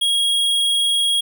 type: tone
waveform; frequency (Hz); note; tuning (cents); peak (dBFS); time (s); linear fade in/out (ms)
square; 3293; G#7; -15; -16; 0.01-1.21; 10
effects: none